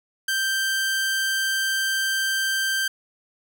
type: tone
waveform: sawtooth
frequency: 1568 Hz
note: G6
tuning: in tune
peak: -18 dBFS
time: 0.28-2.88 s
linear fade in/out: 5 ms
effects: none